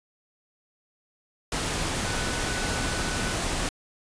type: tone in noise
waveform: sine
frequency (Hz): 1489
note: F#6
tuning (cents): +11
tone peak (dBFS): -36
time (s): 2.05-3.34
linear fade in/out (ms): 2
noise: pink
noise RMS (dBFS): -28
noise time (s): 1.52-3.69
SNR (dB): -11
effects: resampled to 22050 Hz